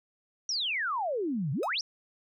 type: exponential two-way sweep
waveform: sine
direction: down then up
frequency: 5910 to 126.7 to 5910 Hz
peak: -28 dBFS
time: 0.49-1.81 s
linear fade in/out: 2 ms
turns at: 1.52 s
type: tone with exponential decay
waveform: sawtooth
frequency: 1270 Hz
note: D#6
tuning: 35 cents sharp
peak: -33 dBFS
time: 1.63-1.73 s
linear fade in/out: 1 ms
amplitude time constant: 20 ms
effects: none

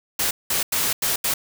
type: noise bursts at uneven times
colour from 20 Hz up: white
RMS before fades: -22 dBFS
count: 5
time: 0.19-0.31 / 0.5-0.63 / 0.72-0.93 / 1.02-1.16 / 1.24-1.34 s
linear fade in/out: 5 ms
effects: none

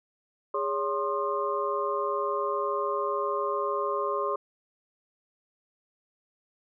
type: tone cluster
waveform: sine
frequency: 410.1 / 563 / 1057 / 1219 Hz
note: G#4 / C#5 / C6 / D#6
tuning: -22 / +27 / +17 / -36 cents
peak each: -31 / -32 / -30 / -34 dBFS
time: 0.54-4.36 s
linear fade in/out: 5 ms
effects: none

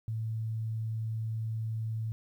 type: tone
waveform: sine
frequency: 111.3 Hz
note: A2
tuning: 20 cents sharp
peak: -31 dBFS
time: 0.08-2.12 s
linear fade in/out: 0 ms
effects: 11-bit

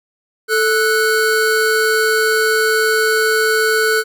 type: tone pair together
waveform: square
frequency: 439.4 / 1478 Hz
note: A4 / F#6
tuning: -2 / -2 cents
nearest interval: octave + major sixth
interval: 2100 cents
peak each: -16 dBFS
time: 0.48-4.04 s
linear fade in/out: 50 ms
effects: none

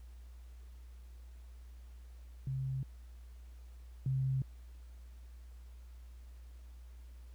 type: tone pair in turn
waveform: sine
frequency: 132.7 / 132.7 Hz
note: C3 / C3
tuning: +25 / +25 cents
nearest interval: unison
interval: 0 cents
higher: neither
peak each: -34 / -30 dBFS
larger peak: second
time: 2.47-2.83 / 4.06-4.42 s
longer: neither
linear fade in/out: 2 ms
effects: added 60 Hz sine -49 dBFS peak until 7.34 s + pink hiss -69 dBFS RMS until 7.34 s

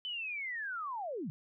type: linear sweep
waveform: sine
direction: down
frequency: 3055 to 131 Hz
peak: -36 dBFS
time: 0.05-1.3 s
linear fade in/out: 0 ms
effects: none

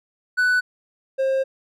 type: tone pair in turn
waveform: triangle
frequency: 1490 / 533.2 Hz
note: F#6 / C5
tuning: +12 / +33 cents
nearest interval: octave + tritone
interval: 1779 cents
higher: first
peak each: -14 / -16 dBFS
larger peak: first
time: 0.37-0.61 / 1.18-1.44 s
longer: second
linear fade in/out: 20 ms
effects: none

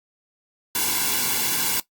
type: noise with comb filter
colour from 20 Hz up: white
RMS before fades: -23 dBFS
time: 0.75-1.8 s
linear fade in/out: 2 ms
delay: 1.6 ms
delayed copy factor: -1
effects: noise-tail reverb RT60 0.1 s tail -17 dB re dry + Opus 48 kbps

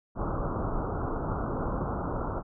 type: low-pass noise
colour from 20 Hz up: pink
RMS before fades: -31 dBFS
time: 0.15-2.43 s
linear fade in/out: 50 ms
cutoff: 1400 Hz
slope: 96 dB/octave
effects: none

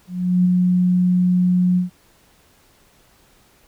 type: tone with ADSR envelope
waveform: sine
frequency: 180.4 Hz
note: F#3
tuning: 44 cents flat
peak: -11 dBFS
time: 0.07-1.9 s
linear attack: 380 ms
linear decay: 12 ms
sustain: -2 dB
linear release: 130 ms
effects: pink hiss -55 dBFS RMS until 3.67 s

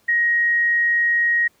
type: tone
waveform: sine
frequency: 1884 Hz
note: A#6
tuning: 18 cents sharp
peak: -15 dBFS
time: 0.08-1.48 s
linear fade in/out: 10 ms
effects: pink hiss -60 dBFS RMS until 1.6 s + high-pass 80 Hz 12 dB/octave

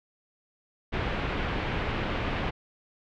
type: low-pass noise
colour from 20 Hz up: pink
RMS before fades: -30 dBFS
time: 0.92-2.51 s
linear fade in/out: 20 ms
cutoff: 3100 Hz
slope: 24 dB/octave
effects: none

